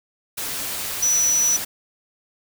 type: tone in noise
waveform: sine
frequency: 5920 Hz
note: F#8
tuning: in tune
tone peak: -16 dBFS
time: 1.02-1.57 s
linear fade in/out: 10 ms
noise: white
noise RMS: -28 dBFS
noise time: 0.37-1.65 s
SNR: +9 dB
effects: none